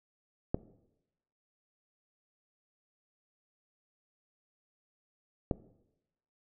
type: clicks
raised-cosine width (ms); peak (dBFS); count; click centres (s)
2; -15; 2; 0.545 / 5.512
effects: noise-tail reverb RT60 0.9 s tail -18 dB re dry